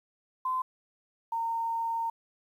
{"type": "tone pair in turn", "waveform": "sine", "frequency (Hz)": [1029, 916.7], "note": ["C6", "A#5"], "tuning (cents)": [-29, -29], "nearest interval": "major second", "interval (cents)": 200, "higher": "first", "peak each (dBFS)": [-27, -28], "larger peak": "first", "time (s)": [[0.45, 0.62], [1.32, 2.1]], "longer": "second", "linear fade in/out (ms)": 5, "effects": ["10-bit"]}